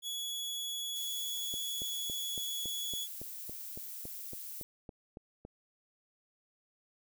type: tone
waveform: sawtooth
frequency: 3378 Hz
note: G#7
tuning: 29 cents sharp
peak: -33 dBFS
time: 0.02-3.08 s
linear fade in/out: 50 ms
type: noise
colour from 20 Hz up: violet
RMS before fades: -44 dBFS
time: 0.96-4.63 s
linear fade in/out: 0 ms
type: click train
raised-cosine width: 2 ms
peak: -32 dBFS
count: 15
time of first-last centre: 1.54-5.451 s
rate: 3.58 Hz
effects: none